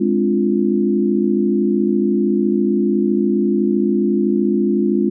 sine chord, D half-diminished seventh, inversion second, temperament equal, 207.7 / 261.6 / 293.7 / 349.2 Hz, Ab3 / C4 / D4 / F4, 0 / 0 / 0 / 0 cents, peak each -17 / -21 / -22 / -18 dBFS, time 0-5.1 s, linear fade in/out 10 ms, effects none

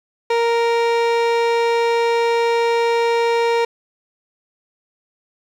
30% pulse tone, 466.2 Hz, A#4, in tune, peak -12 dBFS, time 0.3-3.65 s, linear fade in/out 5 ms, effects low-pass 4000 Hz 12 dB/octave + 8-bit

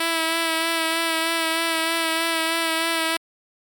5% pulse tone with vibrato, 327.7 Hz, E4, 10 cents flat, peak -9 dBFS, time 0-3.17 s, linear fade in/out 5 ms, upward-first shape sine, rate 3.2 Hz, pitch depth 23 cents each way, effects MP3 96 kbps

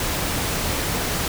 pink noise, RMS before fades -24 dBFS, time 0-1.28 s, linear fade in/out 2 ms, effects none

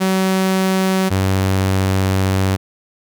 sawtooth tone pair in turn, 189.2 / 95.45 Hz, F#3 / G2, +39 / -46 cents, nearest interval octave, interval 1185 cents, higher first, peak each -10 dBFS, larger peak neither, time 0-1.1 / 1.1-2.57 s, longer second, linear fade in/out 20 ms, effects none

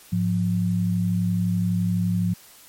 sine tone pair together, 105.61 / 177.5 Hz, G#2 / F3, +29 / +28 cents, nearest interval major sixth, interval 899 cents, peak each -24 / -21 dBFS, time 0.12-2.34 s, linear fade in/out 10 ms, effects white hiss -49 dBFS RMS until 2.68 s + MP3 64 kbps

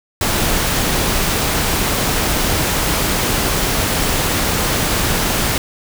pink noise, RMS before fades -17 dBFS, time 0.21-5.58 s, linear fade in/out 2 ms, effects none

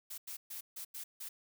blue noise bursts at uneven times, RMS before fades -44 dBFS, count 6, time 0.1-0.18 / 0.27-0.37 / 0.5-0.61 / 0.76-0.85 / 0.94-1.04 / 1.2-1.29 s, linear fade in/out 10 ms, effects none

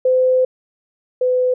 sine tone pair in turn, 512 / 504.4 Hz, C5 / B4, -38 / +36 cents, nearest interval unison, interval 26 cents, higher first, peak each -11 / -13 dBFS, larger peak first, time 0.05-0.45 / 1.21-1.54 s, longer first, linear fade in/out 5 ms, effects none

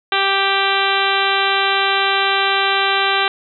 harmonic tone, 392 Hz, G4, in tune, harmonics 1 / 2 / 3 / 4 / 5 / 6 / 7 / 8 / 9 / 10, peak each -24 / -21 / -21 / -21 / -26 / -24 / -25 / -24 / -26 / -25 dBFS, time 0.12-3.28 s, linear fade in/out 2 ms, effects none

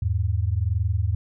sine tone pair together, 82.41 / 103.83 Hz, E2 / G#2, 0 / 0 cents, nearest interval major third, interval 400 cents, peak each -23 dBFS, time 0.02-1.15 s, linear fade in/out 5 ms, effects none

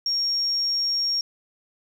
sine tone, 5560 Hz, F8, 9 cents flat, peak -21 dBFS, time 0.06-1.21 s, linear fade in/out 2 ms, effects 8-bit

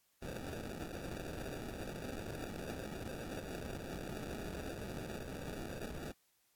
white noise with sample-and-hold, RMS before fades -44 dBFS, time 0.22-6.12 s, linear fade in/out 5 ms, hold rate 1050 Hz, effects white hiss -75 dBFS RMS until 6.55 s + AAC 64 kbps

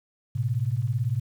sine beating tone pair, 110 / 128 Hz, A2 / C3, 0 / -38 cents, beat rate 18 Hz, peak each -26 dBFS, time 0.35-1.2 s, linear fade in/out 10 ms, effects 9-bit

